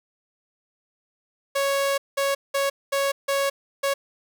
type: tone bursts at uneven times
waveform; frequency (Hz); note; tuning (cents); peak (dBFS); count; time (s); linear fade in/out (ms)
sawtooth; 554.4; C#5; 0; -17; 6; 1.55-1.98 / 2.17-2.35 / 2.54-2.7 / 2.92-3.12 / 3.28-3.5 / 3.83-3.94; 10
effects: none